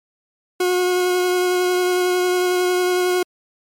40% pulse tone with vibrato, 361.9 Hz, F#4, 38 cents flat, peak -15 dBFS, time 0.6-3.23 s, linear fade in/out 5 ms, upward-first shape sine, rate 11 Hz, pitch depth 12 cents each way, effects MP3 64 kbps

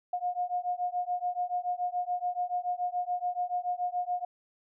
sine beating tone pair, 713 / 720 Hz, F5 / F#5, +36 / -47 cents, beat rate 7 Hz, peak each -32 / -32 dBFS, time 0.13-4.25 s, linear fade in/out 5 ms, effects none

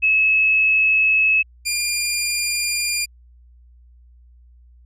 sine / 15% pulse tone pair in turn, 2586 / 2404 Hz, E7 / D7, -34 / +40 cents, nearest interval minor second, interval 126 cents, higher first, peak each -13 dBFS, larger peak neither, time 0.02-1.43 / 1.65-3.06 s, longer neither, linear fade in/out 20 ms, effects added 60 Hz sine -46 dBFS peak until 4.85 s + resampled to 32000 Hz

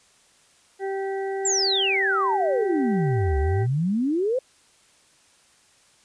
harmonic tone, 388.8 Hz, G4, 14 cents flat, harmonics 1 / 2 / 4 / 5, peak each -26 / -32 / -42 / -40 dBFS, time 0.79-3.67 s, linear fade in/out 50 ms
sine exponential two-way sweep, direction down then up, 7670 to 67.5 to 537 Hz, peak -20 dBFS, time 1.45-4.39 s, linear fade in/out 5 ms, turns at 3.38 s
effects white hiss -58 dBFS RMS until 6.04 s + resampled to 22050 Hz

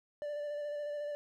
triangle tone with vibrato, 587.3 Hz, D5, in tune, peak -34 dBFS, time 0.22-1.15 s, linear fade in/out 0 ms, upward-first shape square, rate 14 Hz, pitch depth 15 cents each way, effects none

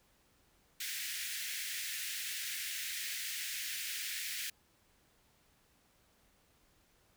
pink high-pass noise, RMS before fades -40 dBFS, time 0.8-4.5 s, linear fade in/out 5 ms, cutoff 1700 Hz, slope 48 dB/octave, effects pink hiss -70 dBFS RMS until 7.16 s

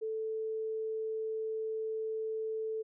sine tone, 440 Hz, A4, in tune, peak -33 dBFS, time 0.01-2.83 s, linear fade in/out 20 ms, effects none

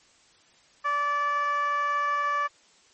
15% pulse tone with band-pass filter, 580 Hz, D5, 22 cents flat, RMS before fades -26 dBFS, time 0.84-2.48 s, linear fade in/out 20 ms, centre 1300 Hz, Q 4.2, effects white hiss -59 dBFS RMS until 2.93 s + MP3 32 kbps

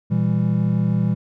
triangle chord, E diminished, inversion second, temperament just, 118.67 / 164.81 / 197.78 Hz, Bb2 / E3 / G3, +31 / 0 / +16 cents, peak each -19 dBFS, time 0.1-1.15 s, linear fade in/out 20 ms, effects none

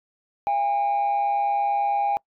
sine tone pair together, 681.1 / 810 Hz, F5 / G#5, -44 / -43 cents, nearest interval minor third, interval 301 cents, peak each -28 / -18 dBFS, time 0.47-2.17 s, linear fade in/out 0 ms, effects noise-tail reverb RT60 0.1 s tail -26 dB re dry + tanh soft clip ceiling -18 dBFS

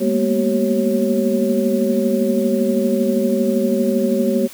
sine tone cluster, 203.6 / 228.8 / 241.4 / 382.2 / 547 Hz, G#3 / A#3 / B3 / G4 / C#5, -34 / -32 / -39 / -44 / -23 cents, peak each -21 dBFS, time 0-4.48 s, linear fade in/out 20 ms, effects white hiss -39 dBFS RMS until 4.53 s

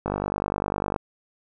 click train, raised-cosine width 1 ms, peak -11 dBFS, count 46, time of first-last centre 0.06-0.962 s, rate 49.9 Hz, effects none

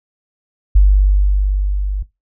sine tone with level ramp, 49 Hz, G1, in tune, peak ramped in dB -4 to -16 dBFS, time 0.75-2.03 s, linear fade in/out 10 ms, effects noise-tail reverb RT60 0.2 s tail -19 dB re dry

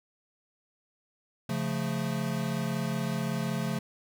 square chord, Db augmented, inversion none, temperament equal, 138.59 / 174.61 / 220 Hz, Db3 / F3 / A3, 0 / 0 / 0 cents, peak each -34 dBFS, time 1.49-3.79 s, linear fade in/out 5 ms, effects none

